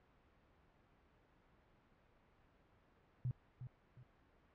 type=tone with echo; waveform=sine; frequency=125.5 Hz; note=B2; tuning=28 cents sharp; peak=-36 dBFS; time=3.25-3.31 s; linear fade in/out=0 ms; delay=360 ms; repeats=2; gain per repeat=-10 dB; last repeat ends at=4.03 s; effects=pink hiss -71 dBFS RMS until 4.54 s + low-pass 2000 Hz 12 dB/octave